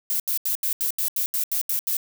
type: noise bursts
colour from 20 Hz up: violet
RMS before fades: -24 dBFS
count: 11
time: 0.1-1.968 s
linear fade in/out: 0 ms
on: 98 ms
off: 79 ms
effects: none